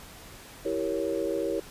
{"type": "chord", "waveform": "sine", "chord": "E diminished seventh", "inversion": "none", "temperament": "equal", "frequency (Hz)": [329.6, 392, 466.2, 554.4], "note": ["E4", "G4", "Bb4", "Db5"], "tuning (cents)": [0, 0, 0, 0], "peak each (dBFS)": -32, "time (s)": [0.65, 1.6], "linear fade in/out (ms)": 5, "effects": ["pink hiss -47 dBFS RMS until 1.7 s", "resampled to 32000 Hz"]}